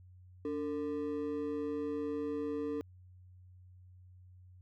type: ring-modulated tone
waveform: triangle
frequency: 370 Hz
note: F#4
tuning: in tune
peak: -29 dBFS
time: 0.45-2.81 s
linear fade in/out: 0 ms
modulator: 81.1 Hz
effects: added 91 Hz sine -54 dBFS peak until 4.61 s